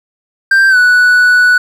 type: tone with pitch glide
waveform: triangle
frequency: 1576 to 1479 Hz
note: G6 to F#6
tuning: +9 to -1 cents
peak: -3 dBFS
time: 0.51-1.58 s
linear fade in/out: 5 ms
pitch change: -110 cents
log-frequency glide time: 0.69-0.77 s
effects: none